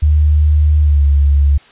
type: tone with pitch glide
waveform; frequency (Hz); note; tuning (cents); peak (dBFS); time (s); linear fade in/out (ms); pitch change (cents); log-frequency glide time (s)
sine; 75.3 to 71.07; D2 to C#2; +44 to +44; -7; 0.02-1.58; 10; -100; 0.8-1.04
effects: white hiss -44 dBFS RMS until 1.71 s + resampled to 8000 Hz